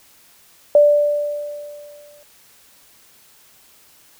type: tone with exponential decay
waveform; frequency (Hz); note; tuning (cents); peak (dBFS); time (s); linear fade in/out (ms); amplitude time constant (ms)
sine; 587; D5; -1; -6; 0.75-2.23; 2; 320
effects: white hiss -51 dBFS RMS until 4.19 s